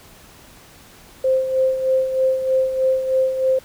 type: tone with tremolo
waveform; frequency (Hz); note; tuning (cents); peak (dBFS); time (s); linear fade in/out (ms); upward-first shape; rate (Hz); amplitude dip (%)
sine; 523.3; C5; 0; -13; 1.24-3.59; 5; sine; 3.2; 60
effects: pink hiss -46 dBFS RMS until 3.64 s